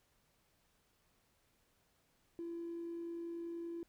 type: tone with amplitude modulation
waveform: triangle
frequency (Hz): 338.2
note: E4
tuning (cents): +44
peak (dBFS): -36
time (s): 2.39-3.83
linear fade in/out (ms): 0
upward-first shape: sine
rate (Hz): 50.3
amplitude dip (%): 30
effects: tanh soft clip ceiling -38 dBFS + pink hiss -75 dBFS RMS until 3.88 s